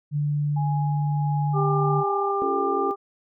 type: tone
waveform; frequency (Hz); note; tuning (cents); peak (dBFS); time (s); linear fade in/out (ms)
sine; 146.83; D3; 0; -21; 0.11-2.04; 50
type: tone with tremolo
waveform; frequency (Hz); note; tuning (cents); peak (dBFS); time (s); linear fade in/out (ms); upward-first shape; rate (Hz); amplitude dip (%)
sine; 830.6; G#5; 0; -28; 0.56-2.32; 10; sine; 1.5; 40
type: harmonic tone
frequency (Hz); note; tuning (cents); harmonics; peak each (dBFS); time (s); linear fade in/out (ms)
397.7; G4; +25; 1 / 2 / 3; -25 / -28 / -26; 1.53-2.96; 50
type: chord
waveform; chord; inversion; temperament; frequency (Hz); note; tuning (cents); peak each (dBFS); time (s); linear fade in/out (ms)
sine; Db augmented; none; equal; 277.2 / 349.2 / 440; Db4 / F4 / A4; 0 / 0 / 0; -31; 2.42-2.91; 0
effects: none